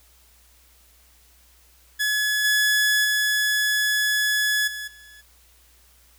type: tone with level steps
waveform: sawtooth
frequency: 1700 Hz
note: G#6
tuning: 40 cents sharp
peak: -17 / -14 / -16 / -27 / -42 dBFS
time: 1.99-5.22 s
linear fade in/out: 20 ms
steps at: 2.44 / 3.04 / 4.67 / 4.87 s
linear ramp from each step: 10 ms
effects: added 60 Hz sine -57 dBFS peak until 6.18 s + white hiss -57 dBFS RMS until 6.18 s